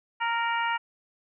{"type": "harmonic tone with a mistuned harmonic", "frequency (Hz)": 464.5, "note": "A#4", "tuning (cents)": -6, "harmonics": [2, 3, 4, 5, 6], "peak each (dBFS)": [-27, -31, -33, -35, -37], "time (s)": [0.2, 0.78], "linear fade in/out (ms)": 20, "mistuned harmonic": 6, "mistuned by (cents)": 27, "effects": []}